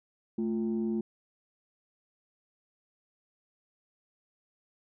sine tone pair together, 220 / 349.2 Hz, A3 / F4, 0 / 0 cents, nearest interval minor sixth, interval 800 cents, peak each -28 / -32 dBFS, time 0.38-1.01 s, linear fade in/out 5 ms, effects tanh soft clip ceiling -23 dBFS

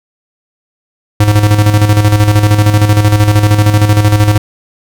square tone with tremolo, 104.5 Hz, G#2, 11 cents sharp, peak -4 dBFS, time 1.2-4.38 s, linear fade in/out 5 ms, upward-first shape square, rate 13 Hz, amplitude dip 55%, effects none

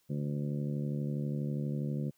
harmonic tone, 72.3 Hz, D2, 27 cents flat, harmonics 2 / 3 / 4 / 5 / 6 / 7 / 8, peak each -33 / -37 / -44 / -45 / -55 / -47 / -55 dBFS, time 0.09-2.11 s, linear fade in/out 20 ms, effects white hiss -72 dBFS RMS until 2.17 s

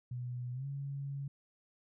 sine tone with pitch glide, 123.47 to 139.39 Hz, B2 to C#3, 0 to +10 cents, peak -37 dBFS, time 0.11-1.28 s, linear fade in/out 5 ms, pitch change +210 cents, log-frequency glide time 0.53-0.66 s, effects none

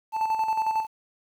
triangle tone with tremolo, 880 Hz, A5, in tune, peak -19 dBFS, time 0.12-0.87 s, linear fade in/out 50 ms, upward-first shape square, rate 11 Hz, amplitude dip 50%, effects 9-bit

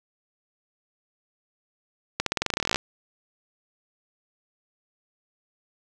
accelerating click train, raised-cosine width 0.2 ms, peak -6 dBFS, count 18, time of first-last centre 2.2-2.759 s, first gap 63 ms, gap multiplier 0.91, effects none

